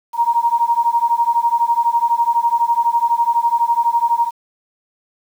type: beating tone pair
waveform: sine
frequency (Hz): 932.3 / 944.3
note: A#5 / A#5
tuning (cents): 0 / +22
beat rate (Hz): 12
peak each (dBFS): -16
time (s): 0.13-4.31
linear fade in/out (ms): 50
effects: 7-bit